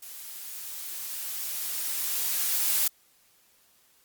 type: noise with level ramp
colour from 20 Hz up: blue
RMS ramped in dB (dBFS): -42 to -24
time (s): 0.02-2.88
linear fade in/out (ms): 5
effects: white hiss -63 dBFS RMS until 4.04 s + Opus 48 kbps